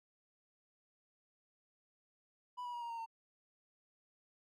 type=tone with pitch steps; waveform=triangle; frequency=987.8 / 971.4 / 955.3 / 939.4 / 923.8 / 908.4 Hz; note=B5 / B5 / A#5 / A#5 / A#5 / A#5; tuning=0 / -29 / +42 / +13 / -16 / -45 cents; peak=-39 dBFS; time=2.57-3.062 s; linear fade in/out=20 ms; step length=82 ms; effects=none